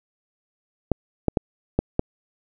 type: clicks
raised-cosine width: 2 ms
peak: -5 dBFS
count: 5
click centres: 0.917 / 1.283 / 1.372 / 1.79 / 1.994 s
effects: none